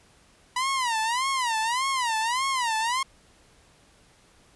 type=tone with vibrato; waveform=sawtooth; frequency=977 Hz; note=B5; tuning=19 cents flat; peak=-20 dBFS; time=0.56-3.03 s; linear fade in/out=5 ms; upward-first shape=sine; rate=1.7 Hz; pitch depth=190 cents each way; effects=pink hiss -58 dBFS RMS until 4.55 s + resampled to 24000 Hz